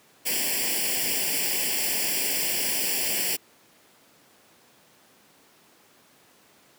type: noise with comb filter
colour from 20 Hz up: white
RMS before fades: -26 dBFS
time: 0.25-3.37 s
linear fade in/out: 20 ms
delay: 0.39 ms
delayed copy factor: +0.95
effects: pink hiss -57 dBFS RMS until 6.78 s + high-pass 200 Hz 12 dB/octave